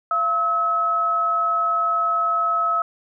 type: tone pair together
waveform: sine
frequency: 682.8 / 1289 Hz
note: F5 / E6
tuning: -39 / -39 cents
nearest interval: major seventh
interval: 1100 cents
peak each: -27 / -18 dBFS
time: 0.11-2.82 s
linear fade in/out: 2 ms
effects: none